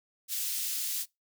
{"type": "high-pass noise", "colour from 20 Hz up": "white", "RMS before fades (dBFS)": -33, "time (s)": [0.28, 1.06], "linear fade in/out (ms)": 50, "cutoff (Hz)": 3500, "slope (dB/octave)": 12, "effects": ["noise-tail reverb RT60 0.2 s tail -24 dB re dry"]}